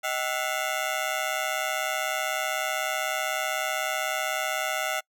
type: ring-modulated tone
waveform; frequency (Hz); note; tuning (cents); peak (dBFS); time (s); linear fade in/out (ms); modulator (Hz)
15% pulse; 696; F5; -6; -17; 0.03-5.01; 20; 68
effects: noise-tail reverb RT60 0.1 s tail -26 dB re dry